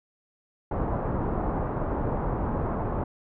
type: low-pass noise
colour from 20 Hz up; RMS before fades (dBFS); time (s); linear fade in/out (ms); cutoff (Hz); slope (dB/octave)
pink; -28; 0.71-3.04; 5; 1100; 24
effects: none